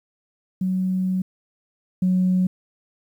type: tone pair in turn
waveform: sine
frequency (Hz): 186.1 / 184.07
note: F#3 / F#3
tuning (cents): +10 / -9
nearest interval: unison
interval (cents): 19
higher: first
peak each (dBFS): -19 / -15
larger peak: second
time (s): 0.61-1.22 / 2.02-2.47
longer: first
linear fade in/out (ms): 5
effects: tanh soft clip ceiling -12 dBFS + 9-bit